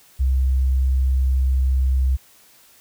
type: tone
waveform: sine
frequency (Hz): 65.4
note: C2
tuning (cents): 0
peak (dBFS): -15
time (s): 0.19-2.17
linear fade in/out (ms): 20
effects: white hiss -52 dBFS RMS until 2.8 s